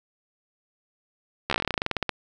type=slowing click train; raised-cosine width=0.3 ms; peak=-8 dBFS; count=19; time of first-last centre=1.5-2.093 s; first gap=13 ms; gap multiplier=1.1; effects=none